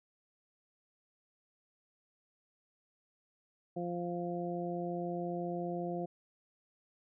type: harmonic tone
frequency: 174.4 Hz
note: F3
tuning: 2 cents flat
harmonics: 1 / 2 / 3 / 4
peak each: -39 / -39 / -42 / -41 dBFS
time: 3.76-6.06 s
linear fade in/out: 10 ms
effects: none